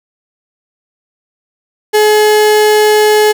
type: tone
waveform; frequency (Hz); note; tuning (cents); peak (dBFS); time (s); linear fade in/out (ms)
35% pulse; 424.8; G#4; +39; -4; 1.93-3.33; 20
effects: none